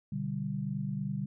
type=chord; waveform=sine; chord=G major; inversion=first; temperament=equal; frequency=123.47 / 146.83 / 196 Hz; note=B2 / D3 / G3; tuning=0 / 0 / 0 cents; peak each=-39 / -35 / -35 dBFS; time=0.12-1.26 s; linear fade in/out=5 ms; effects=none